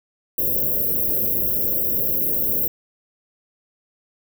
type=band-stop noise; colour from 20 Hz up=white; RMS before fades=-21 dBFS; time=0.38-2.68 s; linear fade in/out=5 ms; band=610 to 12000 Hz; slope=96 dB/octave; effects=none